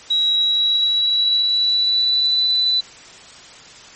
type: tone with pitch glide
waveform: sine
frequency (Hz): 3866 to 3986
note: B7 to B7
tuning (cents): -38 to +15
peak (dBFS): -14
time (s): 0.1-2.81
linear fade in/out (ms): 10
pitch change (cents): +53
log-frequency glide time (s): 0.34-2.43
effects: white hiss -41 dBFS RMS until 3.95 s + MP3 32 kbps